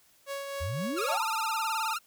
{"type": "tone with tremolo", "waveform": "sawtooth", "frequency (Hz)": 556, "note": "C#5", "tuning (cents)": 5, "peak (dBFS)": -29, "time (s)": [0.26, 1.19], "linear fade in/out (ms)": 50, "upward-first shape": "triangle", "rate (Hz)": 3.8, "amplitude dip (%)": 40}
{"type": "exponential sweep", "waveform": "sine", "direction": "up", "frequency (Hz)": [72.6, 1100], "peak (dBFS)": -31, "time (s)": [0.6, 1.24], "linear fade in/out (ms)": 20}
{"type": "tone with vibrato", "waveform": "sawtooth", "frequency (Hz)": 1300, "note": "E6", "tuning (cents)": -24, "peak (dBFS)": -27, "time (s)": [0.96, 1.99], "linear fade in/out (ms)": 20, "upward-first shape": "sine", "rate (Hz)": 19, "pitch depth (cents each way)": 130}
{"type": "tone", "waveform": "sine", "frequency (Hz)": 889, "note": "A5", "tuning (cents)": 18, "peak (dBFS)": -31, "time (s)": [1.08, 1.94], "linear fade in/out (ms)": 10}
{"effects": ["white hiss -63 dBFS RMS until 2.06 s"]}